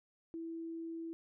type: tone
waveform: sine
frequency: 329.6 Hz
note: E4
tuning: in tune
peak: -40 dBFS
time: 0.34-1.13 s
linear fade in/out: 0 ms
effects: none